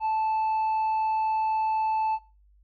sine tone with tanh clipping, 876 Hz, A5, 8 cents flat, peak -24 dBFS, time 0-2.19 s, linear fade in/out 50 ms, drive 3 dB, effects noise-tail reverb RT60 0.3 s tail -18 dB re dry + added 50 Hz sine -56 dBFS peak until 2.63 s

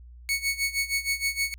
sawtooth tone with tremolo, 2217 Hz, C#7, in tune, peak -19 dBFS, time 0.29-1.54 s, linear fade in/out 0 ms, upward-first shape sine, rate 6.4 Hz, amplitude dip 85%, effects added 60 Hz sine -44 dBFS peak until 1.58 s

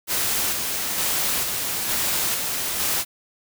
white noise with tremolo, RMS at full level -23 dBFS, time 0.07-3.05 s, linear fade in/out 50 ms, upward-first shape square, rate 1.1 Hz, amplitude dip 30%, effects none

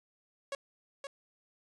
sawtooth tone with echo, 554.4 Hz, C#5, in tune, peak -31 dBFS, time 0.52-0.55 s, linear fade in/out 2 ms, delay 520 ms, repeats 1, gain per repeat -5 dB, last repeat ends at 1.07 s, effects resampled to 22050 Hz

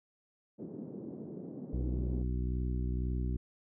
white band-pass noise, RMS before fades -44 dBFS, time 0.58-2.24 s, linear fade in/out 20 ms, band 150 to 370 Hz, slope 24 dB/octave
harmonic tone, 62 Hz, B1, 7 cents sharp, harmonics 1 / 2 / 3 / 4 / 5 / 6, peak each -32 / -38 / -42 / -44 / -46 / -48 dBFS, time 1.73-3.37 s, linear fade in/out 5 ms
effects none

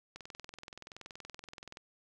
click train, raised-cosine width 0.2 ms, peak -29 dBFS, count 35, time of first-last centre 0.16-1.771 s, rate 21.1 Hz, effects none

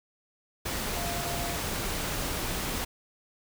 sine tone in noise, 692 Hz, F5, 16 cents flat, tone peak -37 dBFS, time 0.96-1.56 s, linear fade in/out 10 ms, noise pink, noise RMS -32 dBFS, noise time 0.65-2.85 s, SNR -8 dB, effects none

